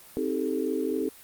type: chord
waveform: sine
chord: A half-diminished seventh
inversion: first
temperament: just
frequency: 264 / 316.8 / 396 / 440 Hz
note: C4 / Eb4 / G4 / A4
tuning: +16 / +31 / +18 / 0 cents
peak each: -31 dBFS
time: 0.17-1.09 s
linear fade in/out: 0 ms
effects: white hiss -50 dBFS RMS until 1.23 s + Opus 32 kbps